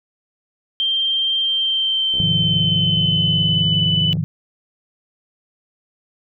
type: tone with pitch glide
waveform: sine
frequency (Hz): 3159 to 2992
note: G7 to F#7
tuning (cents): +13 to +19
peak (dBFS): -16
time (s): 0.8-4.13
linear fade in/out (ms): 0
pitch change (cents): -94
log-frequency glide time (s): 1.41-3.79
type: click train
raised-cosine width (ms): 2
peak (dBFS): -24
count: 138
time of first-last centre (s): 2.14-4.17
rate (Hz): 67.5
type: chord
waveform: sine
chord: F minor seventh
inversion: first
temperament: equal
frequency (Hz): 103.83 / 130.81 / 155.56 / 174.61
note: Ab2 / C3 / Eb3 / F3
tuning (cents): 0 / 0 / 0 / 0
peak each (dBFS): -25 / -27 / -21 / -23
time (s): 2.2-4.24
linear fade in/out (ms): 0
effects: none